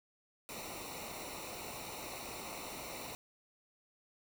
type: noise with comb filter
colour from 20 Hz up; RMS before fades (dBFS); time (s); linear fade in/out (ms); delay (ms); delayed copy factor
pink; -45; 0.49-3.15; 0; 0.61; -0.75
effects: none